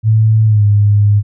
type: tone with pitch glide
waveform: sine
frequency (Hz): 109.9 to 103.13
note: A2 to G#2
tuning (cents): -2 to -12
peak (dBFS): -6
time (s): 0.03-1.23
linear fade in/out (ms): 50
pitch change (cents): -110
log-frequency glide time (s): 0.45-0.64
effects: none